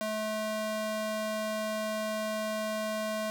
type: tone with high-pass filter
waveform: square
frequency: 216 Hz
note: A3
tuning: 32 cents flat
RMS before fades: -33 dBFS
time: 0.01-3.3 s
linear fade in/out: 0 ms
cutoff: 430 Hz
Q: 3.2
effects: none